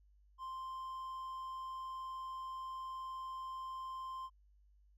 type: tone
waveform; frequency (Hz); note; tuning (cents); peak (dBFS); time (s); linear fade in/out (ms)
triangle; 1046.5; C6; 0; -40; 0.38-4.3; 50
effects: added 50 Hz sine -64 dBFS peak until 4.97 s